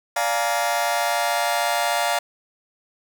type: chord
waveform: sawtooth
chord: Bb dominant seventh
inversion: first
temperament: just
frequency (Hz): 582.7 / 699.2 / 839.1 / 932.3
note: D5 / F5 / Ab5 / Bb5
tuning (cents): -14 / +2 / +18 / 0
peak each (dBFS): -23 / -19 / -24 / -23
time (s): 0.16-2.19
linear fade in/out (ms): 5
effects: none